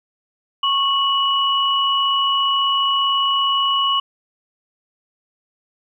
sine tone pair together, 1100.5 / 2938 Hz, C#6 / F#7, -13 / -13 cents, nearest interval octave + perfect fourth, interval 1700 cents, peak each -18 / -18 dBFS, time 0.63-4 s, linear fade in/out 5 ms, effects 9-bit

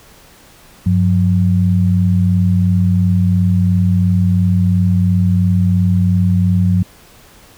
sine tone pair together, 96.8 / 179.7 Hz, G2 / F3, -21 / +50 cents, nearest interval major seventh, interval 1071 cents, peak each -12 / -13 dBFS, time 0.86-6.83 s, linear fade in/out 5 ms, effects pink hiss -44 dBFS RMS until 7.57 s

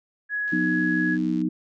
sine tone, 1677 Hz, G#6, 16 cents sharp, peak -24 dBFS, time 0.29-1.18 s, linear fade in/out 50 ms
click train, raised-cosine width 0.2 ms, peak -32 dBFS, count 84, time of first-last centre 0.48-1.416 s, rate 88.7 Hz
sine chord, B major, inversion second, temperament equal with one note detuned, 180.25 / 246.9 / 311.1 Hz, F#3 / B3 / D#4, -45 / 0 / 0 cents, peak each -27 / -27 / -24 dBFS, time 0.52-1.49 s, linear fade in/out 10 ms
effects none

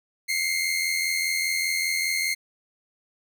sawtooth tone pair together, 2093 / 2178 Hz, C7 / C#7, 0 / -31 cents, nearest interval minor second, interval 69 cents, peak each -22 / -24 dBFS, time 0.28-2.35 s, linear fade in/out 20 ms, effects none

